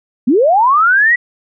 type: linear sweep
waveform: sine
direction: up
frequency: 214.8 to 1975.5 Hz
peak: -7 dBFS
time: 0.27-1.16 s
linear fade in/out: 10 ms
effects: none